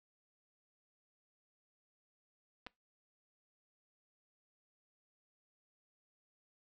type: clicks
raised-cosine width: 0.3 ms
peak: -30 dBFS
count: 2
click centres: 2.665 / 2.669 s
effects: noise-tail reverb RT60 0.2 s tail -23 dB re dry